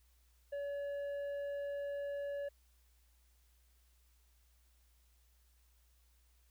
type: tone with tanh clipping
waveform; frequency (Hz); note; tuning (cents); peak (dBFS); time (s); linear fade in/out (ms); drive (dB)
sine; 568; C#5; +42; -39; 0.52-2.49; 10; 6
effects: added 60 Hz sine -67 dBFS peak until 6.5 s + white hiss -75 dBFS RMS until 6.5 s